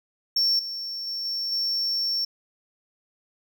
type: tone with level steps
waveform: triangle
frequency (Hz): 5450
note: F8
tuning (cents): -43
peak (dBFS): -18 / -29 / -27 / -25 / -22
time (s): 0.36-2.25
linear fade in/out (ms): 5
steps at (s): 0.59 / 1.07 / 1.25 / 1.52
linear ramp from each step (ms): 2
effects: none